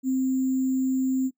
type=tone with sample-and-hold; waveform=sine; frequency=261.6 Hz; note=C4; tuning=in tune; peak=-21 dBFS; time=0.03-1.31 s; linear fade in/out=50 ms; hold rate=7350 Hz; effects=noise-tail reverb RT60 0.1 s tail -20 dB re dry